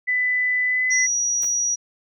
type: tone with pitch glide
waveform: sine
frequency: 1997 to 2013 Hz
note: B6 to B6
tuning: +19 to +33 cents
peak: -18 dBFS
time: 0.07-1.07 s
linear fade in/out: 20 ms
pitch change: +14 cents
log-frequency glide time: 0.65-0.85 s
type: tone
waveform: sine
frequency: 5790 Hz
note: F#8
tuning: 38 cents flat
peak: -19 dBFS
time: 0.9-1.76 s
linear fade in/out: 20 ms
type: noise with exponential decay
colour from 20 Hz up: blue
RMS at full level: -37 dBFS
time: 1.42-1.61 s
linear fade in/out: 1 ms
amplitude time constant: 41 ms
type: clicks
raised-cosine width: 0.3 ms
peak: -23 dBFS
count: 2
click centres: 1.433 / 1.444 s
effects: none